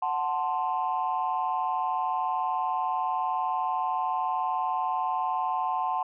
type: chord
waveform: sine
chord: F# diminished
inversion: none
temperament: equal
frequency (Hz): 740 / 880 / 1046.5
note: F#5 / A5 / C6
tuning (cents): 0 / 0 / 0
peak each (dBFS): -29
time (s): 0.02-6.03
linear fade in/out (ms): 5
effects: tanh soft clip ceiling -18 dBFS